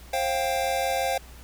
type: chord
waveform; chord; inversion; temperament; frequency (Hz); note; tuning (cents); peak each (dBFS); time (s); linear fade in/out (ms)
square; C suspended fourth; none; equal with one note detuned; 532.1 / 698.5 / 784; C5 / F5 / G5; +29 / 0 / 0; -29; 0.13-1.18; 5
effects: added 60 Hz sine -44 dBFS peak until 1.43 s + pink hiss -50 dBFS RMS until 1.43 s